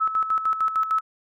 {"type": "tone with tremolo", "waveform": "sine", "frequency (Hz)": 1300, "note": "E6", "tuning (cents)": -24, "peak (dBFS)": -18, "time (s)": [0, 1.01], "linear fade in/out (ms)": 20, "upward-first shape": "square", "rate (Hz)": 6.6, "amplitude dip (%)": 65, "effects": []}